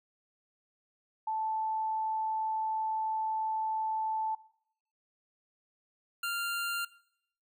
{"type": "tone pair in turn", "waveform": ["sine", "25% pulse"], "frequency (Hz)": [877, 1392.2], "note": ["A5", "F6"], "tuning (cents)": [-6, -6], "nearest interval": "minor sixth", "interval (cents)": 800, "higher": "second", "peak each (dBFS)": [-30, -28], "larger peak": "second", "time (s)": [[1.27, 4.35], [6.23, 6.85]], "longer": "first", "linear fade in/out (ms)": 5, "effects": ["noise-tail reverb RT60 0.7 s tail -20 dB re dry"]}